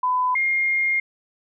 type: tone pair in turn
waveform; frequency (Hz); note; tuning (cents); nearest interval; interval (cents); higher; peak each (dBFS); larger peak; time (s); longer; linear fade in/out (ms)
sine; 1004 / 2127; B5 / C7; +28 / +28; octave + minor second; 1300; second; -18 / -18; neither; 0.03-0.35 / 0.35-1; second; 5
effects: none